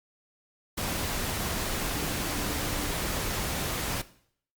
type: tone in noise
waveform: sine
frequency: 294.8 Hz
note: D4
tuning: 7 cents sharp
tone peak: -39 dBFS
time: 1.82-2.92 s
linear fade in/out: 10 ms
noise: pink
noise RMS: -31 dBFS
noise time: 0.77-4.02 s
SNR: -11 dB
effects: noise-tail reverb RT60 0.6 s tail -17 dB re dry + Opus 48 kbps